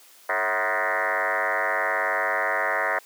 sine tone with frequency modulation, 1244.5 Hz, D#6, in tune, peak -21 dBFS, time 0.29-2.99 s, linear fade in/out 5 ms, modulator 98.9 Hz, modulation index 7.5, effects white hiss -52 dBFS RMS until 3.05 s + high-pass 400 Hz 12 dB/octave

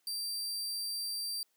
sawtooth tone, 4699 Hz, D8, in tune, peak -32 dBFS, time 0.07-1.43 s, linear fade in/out 2 ms, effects white hiss -75 dBFS RMS until 1.56 s + high-pass 200 Hz 12 dB/octave

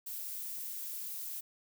violet noise, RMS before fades -41 dBFS, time 0.06-1.41 s, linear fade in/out 10 ms, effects none

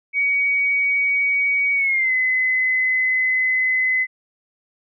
sine tone with pitch glide, 2254 to 2031 Hz, C#7 to B6, +28 to +48 cents, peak -16 dBFS, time 0.13-4.07 s, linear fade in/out 50 ms, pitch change -180 cents, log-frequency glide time 1.75-2.13 s, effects none

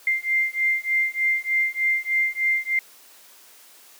sine beating tone pair, 2095 / 2098.3 Hz, C7 / C7, +2 / +4 cents, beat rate 3.3 Hz, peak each -23 dBFS, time 0.07-2.79 s, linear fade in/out 2 ms, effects white hiss -50 dBFS RMS until 3.99 s + high-pass 300 Hz 12 dB/octave

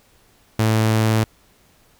sawtooth tone, 110.2 Hz, A2, 3 cents sharp, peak -11 dBFS, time 0.59-1.24 s, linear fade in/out 5 ms, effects pink hiss -56 dBFS RMS until 1.99 s

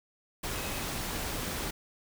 sine tone in noise, 2553 Hz, D#7, 44 cents sharp, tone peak -46 dBFS, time 0.55-0.85 s, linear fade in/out 10 ms, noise pink, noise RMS -35 dBFS, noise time 0.43-1.71 s, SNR -14 dB, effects none

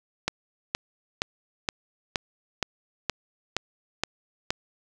click train, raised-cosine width 0.2 ms, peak -7 dBFS, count 10, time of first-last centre 0.28-4.505 s, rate 2.13 Hz, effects none

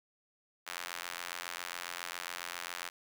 sawtooth tone with high-pass filter, 87.31 Hz, F2, in tune, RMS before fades -42 dBFS, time 0.66-2.9 s, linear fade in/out 20 ms, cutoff 1400 Hz, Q 0.91, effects none

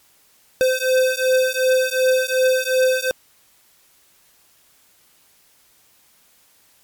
square beating tone pair, 514 / 516.7 Hz, C5 / C5, -31 / -22 cents, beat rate 2.7 Hz, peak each -19 dBFS, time 0.61-3.11 s, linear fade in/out 0 ms, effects white hiss -56 dBFS RMS until 6.83 s + MP3 96 kbps

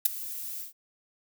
violet noise with ADSR envelope, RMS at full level -18 dBFS, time 0.05-0.73 s, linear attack 8 ms, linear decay 11 ms, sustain -19 dB, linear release 130 ms, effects none

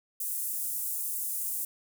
pink high-pass noise, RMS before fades -33 dBFS, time 0.2-1.65 s, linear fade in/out 5 ms, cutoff 9300 Hz, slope 24 dB/octave, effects none

